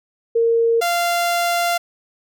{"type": "tone pair in turn", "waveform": ["sine", "sawtooth"], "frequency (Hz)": [461, 692.7], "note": ["A#4", "F5"], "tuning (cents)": [-19, -14], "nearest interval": "perfect fifth", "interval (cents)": 705, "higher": "second", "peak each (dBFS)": -13, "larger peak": "neither", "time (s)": [[0.35, 0.81], [0.81, 1.78]], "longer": "second", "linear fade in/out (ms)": 10, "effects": []}